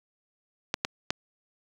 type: clicks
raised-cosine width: 0.2 ms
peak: -8 dBFS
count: 3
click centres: 0.741 / 0.849 / 1.105 s
effects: high-pass 80 Hz 12 dB/octave + 7-bit